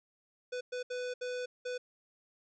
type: tone bursts at uneven times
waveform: square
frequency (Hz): 497.2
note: B4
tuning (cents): +12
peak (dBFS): -36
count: 5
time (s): 0.52-0.61 / 0.72-0.83 / 0.9-1.14 / 1.21-1.46 / 1.65-1.78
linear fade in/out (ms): 10
effects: resampled to 16000 Hz + 13-bit